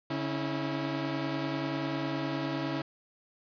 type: tone cluster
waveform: sawtooth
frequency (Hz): 141.9 / 273.8 / 324.4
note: C#3 / C#4 / E4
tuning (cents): +41 / -21 / -28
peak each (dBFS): -32 / -32 / -30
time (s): 0.1-2.82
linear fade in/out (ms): 5
effects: resampled to 11025 Hz + 10-bit